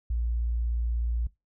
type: tone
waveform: sine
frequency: 58.27 Hz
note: A#1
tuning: in tune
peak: -25 dBFS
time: 0.1-1.27 s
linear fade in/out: 5 ms
effects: noise-tail reverb RT60 0.2 s tail -20 dB re dry